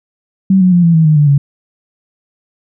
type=tone with pitch steps; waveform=sine; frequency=191.3 / 183.19 / 175.42 / 167.99 / 160.86 / 154.04 / 147.51 / 141.26 Hz; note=G3 / F#3 / F3 / E3 / E3 / D#3 / D3 / C#3; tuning=-42 / -17 / +8 / +33 / -42 / -17 / +8 / +33 cents; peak=-5 dBFS; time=0.5-1.38 s; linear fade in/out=5 ms; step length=110 ms; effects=none